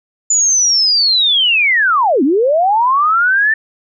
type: linear two-way sweep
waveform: sine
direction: down then up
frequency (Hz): 7040 to 246.9 to 1797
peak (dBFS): -9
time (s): 0.3-3.54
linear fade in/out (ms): 5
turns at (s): 2.23
effects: none